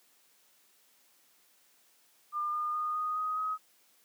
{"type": "tone with pitch steps", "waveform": "sine", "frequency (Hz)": [1202, 1214.6, 1227.3, 1240.1, 1253, 1266.1], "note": ["D6", "D#6", "D#6", "D#6", "D#6", "D#6"], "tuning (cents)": [40, -42, -24, -6, 12, 30], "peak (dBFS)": -30, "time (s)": [2.32, 3.58], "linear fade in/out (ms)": 50, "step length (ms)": 210, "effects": ["white hiss -66 dBFS RMS until 4.04 s", "high-pass 200 Hz 12 dB/octave"]}